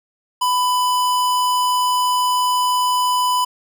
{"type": "tone", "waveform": "square", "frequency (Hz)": 997, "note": "B5", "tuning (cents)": 16, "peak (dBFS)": -16, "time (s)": [0.41, 3.45], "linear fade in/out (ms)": 10, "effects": []}